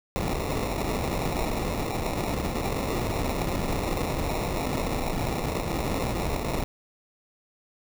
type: noise with sample-and-hold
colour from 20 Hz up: pink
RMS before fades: -28 dBFS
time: 0.16-6.64 s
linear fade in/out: 0 ms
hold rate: 1575 Hz
effects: none